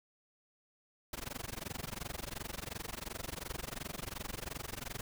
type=noise with amplitude modulation; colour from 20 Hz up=pink; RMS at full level=-39 dBFS; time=1.13-5.01 s; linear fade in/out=2 ms; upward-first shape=sine; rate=22.8 Hz; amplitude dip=100%; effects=none